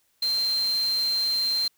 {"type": "tone in noise", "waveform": "sine", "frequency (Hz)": 4152, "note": "C8", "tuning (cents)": -14, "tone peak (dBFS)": -22, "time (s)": [0.22, 1.68], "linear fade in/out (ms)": 5, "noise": "white", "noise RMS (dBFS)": -39, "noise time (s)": [0.22, 1.68], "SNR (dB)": 14, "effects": ["white hiss -68 dBFS RMS until 1.77 s"]}